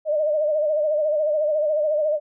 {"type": "tone with vibrato", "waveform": "sine", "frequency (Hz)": 608, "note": "D#5", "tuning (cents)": -40, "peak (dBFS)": -18, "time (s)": [0.05, 2.2], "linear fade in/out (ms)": 50, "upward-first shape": "sine", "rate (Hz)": 14, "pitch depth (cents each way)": 65, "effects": []}